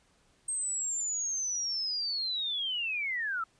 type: linear sweep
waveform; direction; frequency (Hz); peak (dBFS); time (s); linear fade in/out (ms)
sine; down; 8440 to 1286; -30; 0.48-3.44; 5
effects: pink hiss -67 dBFS RMS until 3.59 s + resampled to 22050 Hz